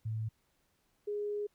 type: tone pair in turn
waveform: sine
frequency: 110.3 / 414 Hz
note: A2 / G#4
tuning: +5 / -5 cents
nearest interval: octave + major seventh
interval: 2290 cents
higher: second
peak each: -33 / -33 dBFS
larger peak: neither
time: 0.05-0.29 / 1.07-1.47 s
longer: second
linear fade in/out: 10 ms
effects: pink hiss -75 dBFS RMS until 1.54 s